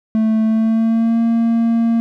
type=tone with pitch glide; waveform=triangle; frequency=220 to 230.1 Hz; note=A3 to A#3; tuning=0 to -22 cents; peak=-10 dBFS; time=0.15-2 s; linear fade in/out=0 ms; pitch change=+78 cents; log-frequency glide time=0.44-1.2 s; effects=none